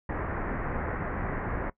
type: low-pass noise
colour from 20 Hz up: pink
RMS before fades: -32 dBFS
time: 0.09-1.7 s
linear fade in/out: 5 ms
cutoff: 2000 Hz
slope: 48 dB/octave
effects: noise-tail reverb RT60 0.1 s tail -19 dB re dry